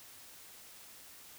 silence, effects white hiss -54 dBFS RMS until 1.38 s

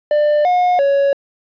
triangle tone with pitch steps, 595 / 720 / 558 Hz, D5 / F#5 / C#5, +22 / -47 / +11 cents, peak -9 dBFS, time 0.11-1.13 s, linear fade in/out 2 ms, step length 340 ms, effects resampled to 11025 Hz + 8-bit

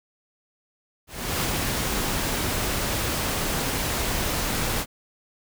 pink noise with ADSR envelope, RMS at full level -24 dBFS, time 1.07-4.86 s, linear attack 360 ms, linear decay 25 ms, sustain -2 dB, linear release 57 ms, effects none

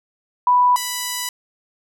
sine / 5% pulse tone pair in turn, 987.8 / 987.8 Hz, B5 / B5, 0 / 0 cents, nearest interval unison, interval 0 cents, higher neither, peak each -11 dBFS, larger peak neither, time 0.47-0.76 / 0.76-1.29 s, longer second, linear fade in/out 2 ms, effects none

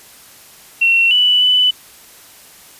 sine tone with pitch steps, 2722 / 2969 / 2992 Hz, F7 / F#7 / F#7, -45 / +5 / +19 cents, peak -9 dBFS, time 0.81-1.71 s, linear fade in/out 10 ms, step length 300 ms, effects white hiss -42 dBFS RMS until 2.79 s + resampled to 32000 Hz

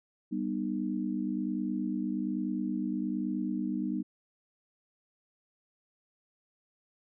sine chord, G augmented, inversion none, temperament just, 196 / 245 / 306.2 Hz, G3 / B3 / D#4, 0 / -14 / -28 cents, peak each -34 dBFS, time 0.31-4.03 s, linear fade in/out 20 ms, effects none

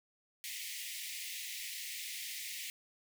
pink high-pass noise, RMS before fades -43 dBFS, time 0.44-2.7 s, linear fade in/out 0 ms, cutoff 1900 Hz, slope 96 dB/octave, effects none

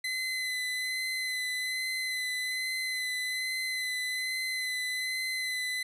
30% pulse tone with vibrato, 2026 Hz, B6, 44 cents sharp, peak -28 dBFS, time 0.04-5.83 s, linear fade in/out 5 ms, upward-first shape sine, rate 1.2 Hz, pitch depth 18 cents each way, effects resampled to 32000 Hz

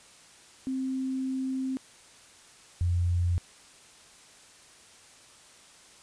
sine tone pair in turn, 262.5 / 87.6 Hz, C4 / F2, +6 / +6 cents, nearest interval octave + perfect fifth, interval 1900 cents, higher first, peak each -28 / -23 dBFS, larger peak second, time 0.67-1.77 / 2.81-3.38 s, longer first, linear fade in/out 0 ms, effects white hiss -54 dBFS RMS until 6.02 s + resampled to 22050 Hz

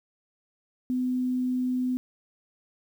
sine tone with quantisation, 252.7 Hz, B3, 40 cents sharp, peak -24 dBFS, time 0.9-1.97 s, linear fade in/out 0 ms, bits 9, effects none

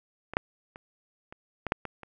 clicks, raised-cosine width 0.5 ms, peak -22 / -7 / -28 / -28 / -16 / -8 / -20 / -28 dBFS, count 8, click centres 0.336 / 0.369 / 0.759 / 1.325 / 1.667 / 1.721 / 1.853 / 2.033 s, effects none

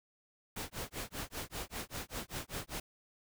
pink noise with tremolo, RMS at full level -39 dBFS, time 0.56-2.8 s, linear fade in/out 5 ms, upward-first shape sine, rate 5.1 Hz, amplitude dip 100%, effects none

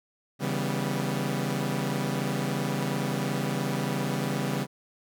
sawtooth chord, C# half-diminished seventh, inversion none, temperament equal with one note detuned, 138.59 / 161.52 / 196 / 246.9 Hz, C#3 / E3 / G3 / B3, 0 / -35 / 0 / 0 cents, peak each -27 / -30 / -28 / -30 dBFS, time 0.39-4.67 s, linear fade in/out 50 ms, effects none

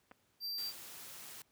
clicks, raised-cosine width 0.5 ms, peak -39 dBFS, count 2, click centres 0.113 / 0.117 s
square tone, 4699 Hz, D8, in tune, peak -38 dBFS, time 0.4-0.73 s, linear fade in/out 50 ms
white noise, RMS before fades -50 dBFS, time 0.58-1.42 s, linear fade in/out 2 ms
effects pink hiss -74 dBFS RMS until 1.51 s + high-pass 80 Hz 12 dB/octave

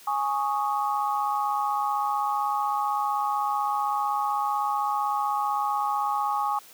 sine chord, Ab suspended fourth, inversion none, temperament equal, 830.6 / 1108.7 / 1244.5 Hz, Ab5 / Db6 / Eb6, 0 / 0 / 0 cents, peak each -26 / -28 / -31 dBFS, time 0.07-6.59 s, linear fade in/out 5 ms, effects white hiss -50 dBFS RMS until 6.73 s + high-pass 200 Hz 12 dB/octave

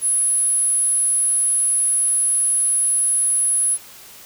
sine tone, 10690 Hz, E9, 23 cents sharp, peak -13 dBFS, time 0.01-3.78 s, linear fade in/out 50 ms, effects tanh soft clip ceiling -14 dBFS + white hiss -42 dBFS RMS until 4.25 s

